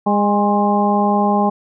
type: harmonic tone with a mistuned harmonic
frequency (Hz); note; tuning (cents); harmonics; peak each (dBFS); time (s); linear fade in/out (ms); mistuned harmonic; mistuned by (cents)
204.6; G#3; -26; 1 / 2 / 3 / 4 / 5; -16 / -22 / -22 / -17 / -22; 0.06-1.5; 10; 5; +51
effects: none